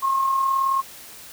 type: tone with amplitude modulation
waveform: sine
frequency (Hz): 1076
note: C6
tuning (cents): +48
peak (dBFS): -16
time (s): 0.02-0.82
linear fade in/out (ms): 20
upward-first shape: sine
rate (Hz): 39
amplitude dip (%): 45
effects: white hiss -42 dBFS RMS until 1.32 s